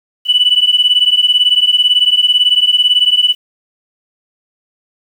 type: beating tone pair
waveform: sine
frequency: 2960 / 2978 Hz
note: F#7 / F#7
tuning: 0 / +11 cents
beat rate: 18 Hz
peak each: -10 dBFS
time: 0.25-3.35 s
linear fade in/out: 50 ms
effects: tanh soft clip ceiling -1 dBFS + 7-bit